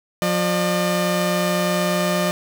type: tone pair together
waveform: sawtooth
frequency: 178.24 / 603 Hz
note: F3 / D5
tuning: +36 / +46 cents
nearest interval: octave + major sixth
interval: 2110 cents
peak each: -17 dBFS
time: 0.22-2.31 s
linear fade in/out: 0 ms
effects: none